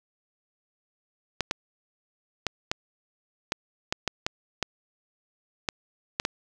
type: clicks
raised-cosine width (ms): 0.2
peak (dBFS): -8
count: 12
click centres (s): 1.407 / 1.511 / 2.467 / 2.715 / 3.521 / 3.925 / 4.077 / 4.265 / 4.627 / 5.688 / 6.199 / 6.251
effects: none